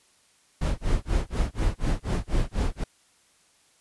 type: noise with tremolo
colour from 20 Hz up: brown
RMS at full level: -22 dBFS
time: 0.61-2.84 s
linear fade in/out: 5 ms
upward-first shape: sine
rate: 4.1 Hz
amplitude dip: 100%
effects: white hiss -62 dBFS RMS until 3.8 s + resampled to 24000 Hz